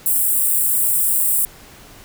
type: high-pass noise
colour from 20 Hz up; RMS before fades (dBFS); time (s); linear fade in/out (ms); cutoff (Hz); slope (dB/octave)
white; -17; 0.06-1.45; 0; 7800; 96
effects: pink hiss -43 dBFS RMS until 2.04 s